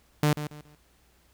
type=tone with echo; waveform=sawtooth; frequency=149.3 Hz; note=D3; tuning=29 cents sharp; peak=-16 dBFS; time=0.23-0.33 s; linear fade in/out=2 ms; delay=140 ms; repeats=3; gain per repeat=-11 dB; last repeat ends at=0.75 s; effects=added 60 Hz sine -64 dBFS peak until 1.33 s + pink hiss -64 dBFS RMS until 1.33 s